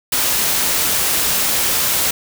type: noise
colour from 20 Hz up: white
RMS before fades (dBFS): -17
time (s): 0.12-2.11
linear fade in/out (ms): 5
effects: none